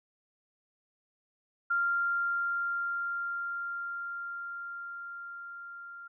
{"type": "tone with level ramp", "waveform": "sine", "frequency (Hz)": 1391, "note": "F6", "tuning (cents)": -7, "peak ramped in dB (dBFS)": [-25, -43], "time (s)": [1.7, 6.08], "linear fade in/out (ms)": 10, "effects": []}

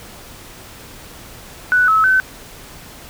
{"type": "tone with pitch steps", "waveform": "sine", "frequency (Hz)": [1484, 1296, 1524], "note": ["F#6", "E6", "G6"], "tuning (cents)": [5, -30, -49], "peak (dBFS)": -10, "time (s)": [1.72, 2.2], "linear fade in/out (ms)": 0, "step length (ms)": 160, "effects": ["pink hiss -38 dBFS RMS until 3.09 s"]}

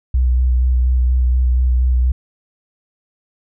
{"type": "tone with vibrato", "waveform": "sine", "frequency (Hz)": 62.5, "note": "B1", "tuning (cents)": 21, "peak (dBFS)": -11, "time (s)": [0.14, 2.12], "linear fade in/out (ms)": 5, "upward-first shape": "square", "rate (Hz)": 4.2, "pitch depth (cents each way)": 17, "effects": []}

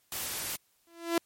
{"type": "noise", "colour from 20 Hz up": "white", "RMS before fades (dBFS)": -35, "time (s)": [0.12, 0.56], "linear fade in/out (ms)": 2}
{"type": "tone with exponential growth", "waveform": "sawtooth", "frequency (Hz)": 337, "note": "E4", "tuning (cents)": 38, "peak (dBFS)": -18, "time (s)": [0.87, 1.18], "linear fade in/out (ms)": 2, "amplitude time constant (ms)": 66}
{"effects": ["white hiss -70 dBFS RMS until 1.25 s", "MP3 64 kbps"]}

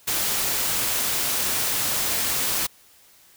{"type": "noise", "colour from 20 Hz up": "white", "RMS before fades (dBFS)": -24, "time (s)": [0.07, 2.67], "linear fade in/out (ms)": 10, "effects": ["white hiss -54 dBFS RMS until 3.36 s"]}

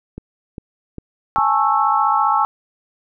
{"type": "click train", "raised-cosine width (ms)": 3, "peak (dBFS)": -17, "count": 4, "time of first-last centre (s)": [0.18, 1.385], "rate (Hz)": 2.49}
{"type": "chord", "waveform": "sine", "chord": "A major seventh", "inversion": "third", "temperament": "just", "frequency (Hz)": [825, 880, 1100, 1320], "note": ["G#5", "A5", "C#6", "E6"], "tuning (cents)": [-12, 0, -14, 2], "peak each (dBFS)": -19, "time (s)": [1.36, 2.45], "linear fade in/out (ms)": 0}
{"effects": []}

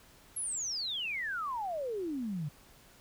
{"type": "exponential sweep", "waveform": "sine", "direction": "down", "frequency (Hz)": [11400, 139.7], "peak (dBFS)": -33, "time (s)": [0.36, 2.49], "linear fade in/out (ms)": 10, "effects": ["pink hiss -59 dBFS RMS until 3 s"]}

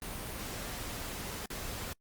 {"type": "noise with dropouts", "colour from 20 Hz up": "pink", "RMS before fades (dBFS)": -40, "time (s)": [0.02, 1.93], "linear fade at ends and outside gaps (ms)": 1, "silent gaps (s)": [1.459, 1.503], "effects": ["noise-tail reverb RT60 0.1 s tail -26 dB re dry", "Opus 32 kbps"]}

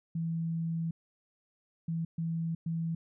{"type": "tone bursts at uneven times", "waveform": "sine", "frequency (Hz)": 164.81, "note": "E3", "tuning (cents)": 0, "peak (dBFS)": -30, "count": 4, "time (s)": [[0.15, 0.91], [1.88, 2.05], [2.18, 2.55], [2.66, 2.95]], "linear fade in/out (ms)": 5, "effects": []}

